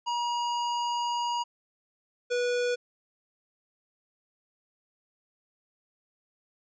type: tone pair in turn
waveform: square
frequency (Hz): 955 / 488.4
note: A#5 / B4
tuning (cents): +42 / -19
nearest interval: octave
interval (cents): 1161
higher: first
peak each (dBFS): -28 / -26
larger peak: second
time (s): 0.06-1.44 / 2.3-2.76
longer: first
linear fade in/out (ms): 20
effects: resampled to 16000 Hz